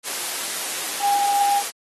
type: tone in noise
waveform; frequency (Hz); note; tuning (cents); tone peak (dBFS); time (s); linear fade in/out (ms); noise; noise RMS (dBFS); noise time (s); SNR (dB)
sine; 808; G#5; -48; -17; 1-1.63; 50; white; -27; 0.03-1.72; +7
effects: high-pass 300 Hz 12 dB/octave + AAC 32 kbps